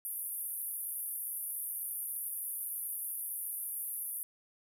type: band-pass noise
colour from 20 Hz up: white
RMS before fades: -39 dBFS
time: 0.05-4.23 s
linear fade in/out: 0 ms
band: 9700 to 14000 Hz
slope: 96 dB/octave
effects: none